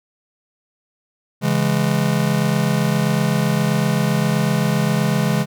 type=chord; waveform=square; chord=C# minor; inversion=none; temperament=just; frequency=138.59 / 166.31 / 207.9 Hz; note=C#3 / E3 / G#3; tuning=0 / +16 / +2 cents; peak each=-21 dBFS; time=1.41-5.46 s; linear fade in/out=50 ms; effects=none